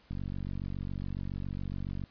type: click train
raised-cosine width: 5 ms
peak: -25 dBFS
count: 92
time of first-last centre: 0.11-2.038 s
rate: 47.2 Hz
effects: pink hiss -62 dBFS RMS until 2.1 s + resampled to 11025 Hz